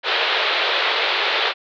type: band-pass noise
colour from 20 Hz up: white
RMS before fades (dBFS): -20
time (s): 0.03-1.54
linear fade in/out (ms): 50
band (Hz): 380 to 4000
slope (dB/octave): 48
effects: none